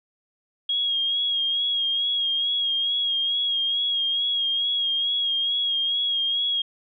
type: tone with vibrato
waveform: sine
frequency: 3279 Hz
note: G#7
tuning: 23 cents flat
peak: -21 dBFS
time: 0.69-6.62 s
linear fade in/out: 5 ms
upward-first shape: sine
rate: 2.3 Hz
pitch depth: 35 cents each way
effects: none